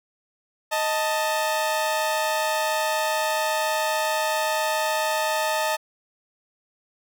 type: tone pair together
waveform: sawtooth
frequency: 625.1 / 884 Hz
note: D#5 / A5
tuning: +8 / +8 cents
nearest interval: tritone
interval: 600 cents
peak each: -21 dBFS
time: 0.71-5.77 s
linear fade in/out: 20 ms
effects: none